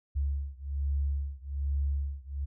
sine beating tone pair, 69.6 / 70.8 Hz, C#2 / C#2, +8 / +37 cents, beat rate 1.2 Hz, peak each -31 / -32 dBFS, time 0.15-2.46 s, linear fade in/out 20 ms, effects none

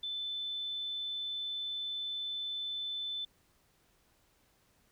sine tone, 3520 Hz, A7, in tune, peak -35 dBFS, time 0.03-3.25 s, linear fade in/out 5 ms, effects pink hiss -70 dBFS RMS until 4.91 s

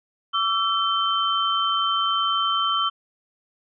sine tone cluster, 1150 / 1339 / 3098 Hz, D6 / E6 / G7, -37 / +27 / -21 cents, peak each -24 dBFS, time 0.33-2.9 s, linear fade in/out 20 ms, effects none

